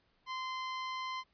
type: tone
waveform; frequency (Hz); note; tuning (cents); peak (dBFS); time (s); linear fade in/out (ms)
sawtooth; 1036; C6; -17; -33; 0.26-1.24; 50
effects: pink hiss -73 dBFS RMS until 1.33 s + resampled to 11025 Hz